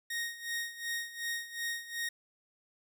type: tone with tremolo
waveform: sawtooth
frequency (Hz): 1864.7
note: A#6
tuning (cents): 0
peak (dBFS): -29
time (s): 0.1-2.09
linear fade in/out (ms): 5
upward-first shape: sine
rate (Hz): 2.7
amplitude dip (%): 80
effects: none